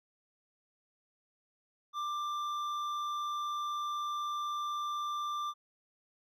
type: tone with hard clipping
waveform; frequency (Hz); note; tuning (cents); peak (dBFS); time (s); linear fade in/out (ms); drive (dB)
triangle; 1184; D6; +14; -35; 1.93-5.54; 50; 11
effects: none